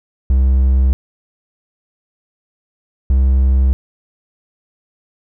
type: tone pair in turn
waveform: triangle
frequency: 65.41 / 65.75 Hz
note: C2 / C2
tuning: 0 / +9 cents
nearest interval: unison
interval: 9 cents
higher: second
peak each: -7 dBFS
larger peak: neither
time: 0.3-0.93 / 3.1-3.73 s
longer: neither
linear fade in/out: 0 ms
effects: none